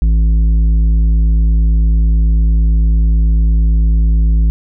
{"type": "tone with tanh clipping", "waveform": "sine", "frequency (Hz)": 54.5, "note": "A1", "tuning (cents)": -16, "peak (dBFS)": -9, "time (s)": [0.02, 4.5], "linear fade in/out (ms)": 0, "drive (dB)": 8, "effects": []}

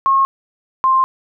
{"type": "tone pair in turn", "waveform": "sine", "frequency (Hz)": [1083, 1052.2], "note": ["C#6", "C6"], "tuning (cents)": [-41, 9], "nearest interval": "unison", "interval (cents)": 50, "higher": "first", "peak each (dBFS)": -10, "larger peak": "neither", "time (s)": [[0.06, 0.25], [0.84, 1.04]], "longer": "second", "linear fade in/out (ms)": 0, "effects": []}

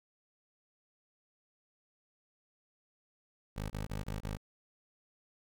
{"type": "tone bursts", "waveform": "15% pulse", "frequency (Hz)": 51.91, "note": "G#1", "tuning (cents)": 0, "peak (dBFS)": -30, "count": 5, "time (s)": [3.56, 4.372], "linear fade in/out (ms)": 10, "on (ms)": 140, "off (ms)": 28, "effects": []}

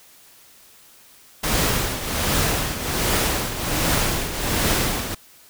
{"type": "noise with tremolo", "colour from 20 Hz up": "pink", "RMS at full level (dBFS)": -19, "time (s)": [1.43, 5.15], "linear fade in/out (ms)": 10, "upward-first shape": "triangle", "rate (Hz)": 1.3, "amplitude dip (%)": 70, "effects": ["white hiss -50 dBFS RMS until 5.49 s"]}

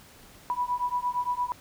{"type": "beating tone pair", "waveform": "sine", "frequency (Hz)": [979, 987.7], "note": ["B5", "B5"], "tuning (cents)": [-15, 0], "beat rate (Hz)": 8.7, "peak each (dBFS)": -29, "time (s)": [0.5, 1.52], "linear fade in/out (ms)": 0, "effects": ["pink hiss -52 dBFS RMS until 1.6 s"]}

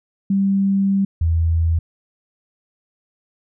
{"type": "tone pair in turn", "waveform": "sine", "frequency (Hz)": [196, 82.41], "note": ["G3", "E2"], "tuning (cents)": [0, 0], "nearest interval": "octave + minor third", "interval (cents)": 1500, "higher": "first", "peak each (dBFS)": -14, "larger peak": "neither", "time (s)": [[0.3, 1.05], [1.21, 1.79]], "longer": "first", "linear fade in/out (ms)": 5, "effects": []}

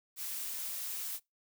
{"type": "noise", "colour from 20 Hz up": "blue", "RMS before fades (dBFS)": -39, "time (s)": [0.16, 1.2], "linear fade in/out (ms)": 50, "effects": ["noise-tail reverb RT60 0.2 s tail -24 dB re dry"]}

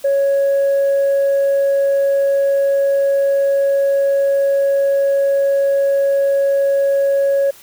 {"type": "tone", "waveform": "sine", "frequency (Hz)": 554.4, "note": "C#5", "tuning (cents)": 0, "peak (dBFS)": -10, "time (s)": [0.04, 7.51], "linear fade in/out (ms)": 10, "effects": ["tanh soft clip ceiling -10 dBFS", "white hiss -43 dBFS RMS until 7.62 s"]}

